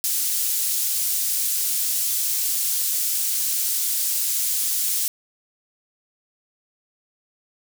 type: high-pass noise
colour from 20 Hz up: pink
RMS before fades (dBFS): -23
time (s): 0.04-5.08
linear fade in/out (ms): 0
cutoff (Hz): 7600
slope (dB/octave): 12
effects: none